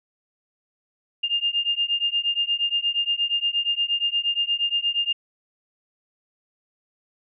sine beating tone pair, 2809 / 2817.5 Hz, F7 / F7, +9 / +15 cents, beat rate 8.5 Hz, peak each -24 dBFS, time 1.23-5.13 s, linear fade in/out 10 ms, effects none

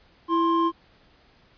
triangle tone pair together, 332.4 / 1055.3 Hz, E4 / C6, +15 / +14 cents, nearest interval octave + minor sixth, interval 1999 cents, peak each -20 dBFS, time 0.28-0.72 s, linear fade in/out 50 ms, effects pink hiss -58 dBFS RMS until 1.57 s + resampled to 11025 Hz

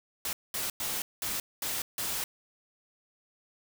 white noise bursts at uneven times, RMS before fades -33 dBFS, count 6, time 0.25-0.33 / 0.54-0.7 / 0.8-1.02 / 1.22-1.4 / 1.62-1.82 / 1.98-2.24 s, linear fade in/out 2 ms, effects none

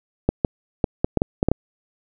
clicks, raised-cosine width 2 ms, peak -3 dBFS, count 9, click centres 0.29 / 0.448 / 0.842 / 1.045 / 1.173 / 1.219 / 1.429 / 1.486 / 1.516 s, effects none

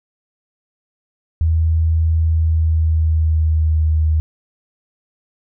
sine tone with pitch glide, 80.8 to 78.27 Hz, E2 to D#2, -34 to +11 cents, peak -12 dBFS, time 1.41-4.2 s, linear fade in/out 0 ms, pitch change -55 cents, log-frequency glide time 2.2-3.95 s, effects none

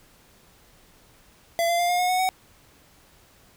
square tone with pitch steps, 677 / 688.4 / 700.1 / 711.9 / 723.9 / 736.1 / 748.6 Hz, E5 / F5 / F5 / F5 / F#5 / F#5 / F#5, +46 / -25 / +4 / +33 / -38 / -9 / +20 cents, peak -21 dBFS, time 1.59-2.29 s, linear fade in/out 0 ms, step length 100 ms, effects pink hiss -56 dBFS RMS until 3.56 s

